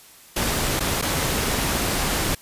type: noise with dropouts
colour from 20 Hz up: pink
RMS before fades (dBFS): -23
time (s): 0.36-2.35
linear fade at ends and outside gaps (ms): 5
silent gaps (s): 0.796-0.804 / 1.015-1.023
effects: white hiss -48 dBFS RMS until 2.41 s + resampled to 32000 Hz